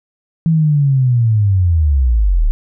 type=linear sweep; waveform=sine; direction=down; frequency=165.8 to 33.6 Hz; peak=-9 dBFS; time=0.46-2.51 s; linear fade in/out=0 ms; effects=none